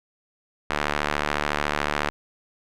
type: tone with band-pass filter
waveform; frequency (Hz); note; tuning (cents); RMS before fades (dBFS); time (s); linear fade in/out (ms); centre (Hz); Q
sawtooth; 73.9; D2; +11; -26; 0.7-2.1; 0; 1600; 0.88
effects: none